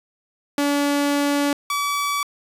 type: tone pair in turn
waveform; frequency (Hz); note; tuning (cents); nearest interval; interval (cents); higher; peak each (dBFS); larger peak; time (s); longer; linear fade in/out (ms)
sawtooth; 286.5 / 1146; D4 / D6; -43 / -43; 2 octaves; 2400; second; -14 / -17; first; 0.58-1.53 / 1.7-2.23; first; 2
effects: resampled to 32000 Hz